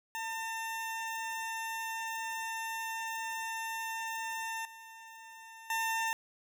20% pulse tone with level steps, 901 Hz, A5, 41 cents sharp, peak -31 / -44 / -26 dBFS, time 0.15-6.13 s, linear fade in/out 0 ms, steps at 4.65 / 5.7 s, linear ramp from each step 2 ms, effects none

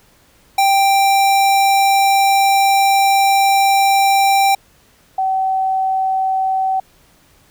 square / sine tone pair in turn, 786 / 762.7 Hz, G5 / G5, +4 / -48 cents, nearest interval minor second, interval 52 cents, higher first, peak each -11 / -14 dBFS, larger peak first, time 0.58-4.55 / 5.18-6.8 s, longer first, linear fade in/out 5 ms, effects pink hiss -52 dBFS RMS until 7.5 s

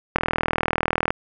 click train, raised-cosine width 0.5 ms, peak -4 dBFS, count 39, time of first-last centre 0.16-1.105 s, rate 40.2 Hz, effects none

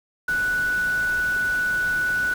sine tone in noise, 1480 Hz, F#6, in tune, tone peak -20 dBFS, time 0.28-2.34 s, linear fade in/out 5 ms, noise pink, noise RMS -37 dBFS, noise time 0.28-2.34 s, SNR +14 dB, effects none

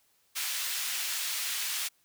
pink high-pass noise, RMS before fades -33 dBFS, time 0.35-1.89 s, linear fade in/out 20 ms, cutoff 2300 Hz, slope 12 dB/octave, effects white hiss -69 dBFS RMS until 2.04 s

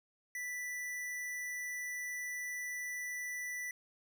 square tone, 1975.5 Hz, B6, in tune, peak -39 dBFS, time 0.35-3.71 s, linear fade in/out 2 ms, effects none

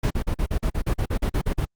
brown noise bursts, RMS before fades -22 dBFS, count 14, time 0.03-1.654 s, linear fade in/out 10 ms, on 77 ms, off 42 ms, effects Opus 48 kbps

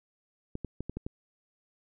clicks, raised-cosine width 3 ms, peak -22 dBFS, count 6, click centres 0.554 / 0.647 / 0.806 / 0.896 / 0.97 / 1.065 s, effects none

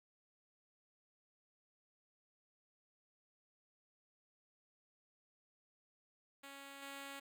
5% pulse tone with level steps, 277.2 Hz, C#4, in tune, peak -40 / -36 dBFS, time 6.43-7.2 s, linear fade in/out 10 ms, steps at 6.82 s, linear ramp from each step 5 ms, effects none

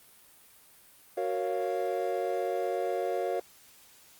triangle chord, Gb major seventh, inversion none, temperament equal, 370 / 466.2 / 554.4 / 698.5 Hz, Gb4 / Bb4 / Db5 / F5, 0 / 0 / 0 / 0 cents, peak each -32 dBFS, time 1.17-3.4 s, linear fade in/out 5 ms, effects white hiss -57 dBFS RMS until 4.19 s + Opus 32 kbps

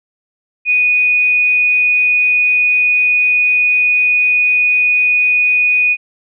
sine tone, 2476 Hz, D#7, 9 cents flat, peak -9 dBFS, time 0.65-5.97 s, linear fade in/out 50 ms, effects none

